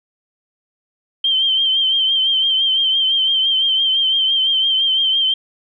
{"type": "tone with vibrato", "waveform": "sine", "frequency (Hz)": 3136, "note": "G7", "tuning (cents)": 0, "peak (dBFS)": -13, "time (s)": [1.24, 5.34], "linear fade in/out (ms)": 5, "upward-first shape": "triangle", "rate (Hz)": 5.9, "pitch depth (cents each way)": 54, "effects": []}